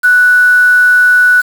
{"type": "tone with quantisation", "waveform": "sine", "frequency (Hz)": 1480, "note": "F#6", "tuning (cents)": 0, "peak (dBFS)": -4, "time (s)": [0.03, 1.42], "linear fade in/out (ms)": 20, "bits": 4, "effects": []}